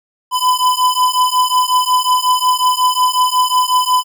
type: beating tone pair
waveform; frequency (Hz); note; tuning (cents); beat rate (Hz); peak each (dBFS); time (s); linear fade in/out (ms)
square; 1003 / 1008.5; B5 / B5; +26 / +36; 5.5; -15; 0.31-4.04; 50
effects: none